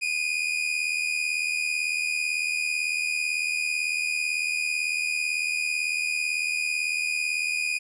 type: tone pair together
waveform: 40% pulse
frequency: 2422 / 2500 Hz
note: D#7 / D#7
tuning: -47 / +8 cents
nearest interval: minor second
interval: 55 cents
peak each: -27 / -27 dBFS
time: 0.01-7.79 s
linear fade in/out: 20 ms
effects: resampled to 22050 Hz